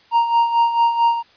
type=tone with tremolo; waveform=triangle; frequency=932.3 Hz; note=A#5; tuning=in tune; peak=-9 dBFS; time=0.11-1.23 s; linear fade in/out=50 ms; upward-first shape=sine; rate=4.5 Hz; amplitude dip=65%; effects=white hiss -52 dBFS RMS until 1.36 s + resampled to 11025 Hz